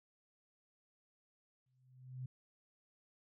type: tone with exponential growth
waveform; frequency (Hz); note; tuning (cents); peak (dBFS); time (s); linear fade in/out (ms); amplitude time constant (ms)
sine; 128.3; C3; -34; -39; 1.66-2.26; 5; 130
effects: none